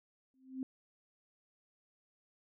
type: tone with exponential growth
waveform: sine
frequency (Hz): 261.6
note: C4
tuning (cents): 0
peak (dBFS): -33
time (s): 0.34-0.63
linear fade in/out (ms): 1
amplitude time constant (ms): 62
effects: none